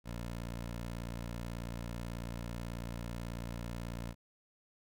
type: tone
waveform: 15% pulse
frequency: 58.27 Hz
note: A#1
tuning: in tune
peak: -33 dBFS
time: 0.04-4.15 s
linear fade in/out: 50 ms
effects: none